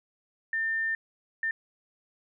sine tone bursts at uneven times, 1800 Hz, A6, 39 cents sharp, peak -26 dBFS, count 2, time 0.53-0.95 / 1.43-1.51 s, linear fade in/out 2 ms, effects none

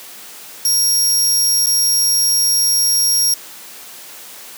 20% pulse tone with dropouts, 5600 Hz, F8, 4 cents sharp, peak -7 dBFS, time 0.65-3.34 s, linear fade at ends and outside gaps 2 ms, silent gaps 1.661-1.668 s, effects white hiss -36 dBFS RMS until 4.57 s + high-pass 200 Hz 12 dB/octave

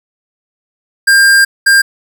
square tone bursts at uneven times, 1600 Hz, G6, 35 cents sharp, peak -5 dBFS, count 2, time 1.07-1.45 / 1.66-1.82 s, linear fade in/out 10 ms, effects none

